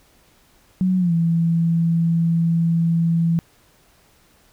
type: tone with pitch glide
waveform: sine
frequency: 185 to 166.73 Hz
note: F#3 to E3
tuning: 0 to +20 cents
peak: -15 dBFS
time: 0.81-3.39 s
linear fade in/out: 0 ms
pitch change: -180 cents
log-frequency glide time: 0.98-1.13 s
effects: pink hiss -56 dBFS RMS until 4.52 s